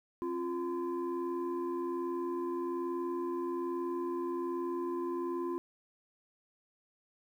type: tone cluster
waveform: sine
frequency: 267.4 / 348.6 / 1025 Hz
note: C4 / F4 / C6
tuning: +38 / -3 / -36 cents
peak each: -39 / -33 / -40 dBFS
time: 0.22-5.58 s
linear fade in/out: 0 ms
effects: tanh soft clip ceiling -27 dBFS + 11-bit